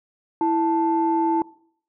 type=tone pair together; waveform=sine; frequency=329.6 / 880 Hz; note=E4 / A5; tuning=0 / 0 cents; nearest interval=octave + perfect fourth; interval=1700 cents; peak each=-20 dBFS; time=0.41-1.42 s; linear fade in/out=2 ms; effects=noise-tail reverb RT60 0.6 s tail -22 dB re dry + tanh soft clip ceiling -10 dBFS